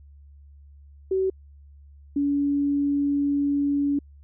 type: tone pair in turn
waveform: sine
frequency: 379.8 / 284.5 Hz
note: F#4 / C#4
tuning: +45 / +45 cents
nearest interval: perfect fourth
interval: 500 cents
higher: first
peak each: -20 dBFS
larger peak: neither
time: 1.11-1.3 / 2.16-3.99 s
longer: second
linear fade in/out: 5 ms
effects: added 71 Hz sine -46 dBFS peak until 4.23 s